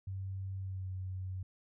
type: tone with pitch glide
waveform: sine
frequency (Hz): 95.9 to 93.44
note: G2 to F#2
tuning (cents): -37 to +18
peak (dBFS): -37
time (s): 0.07-1.43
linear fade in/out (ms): 5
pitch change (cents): -45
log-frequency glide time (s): 0.58-0.9
effects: none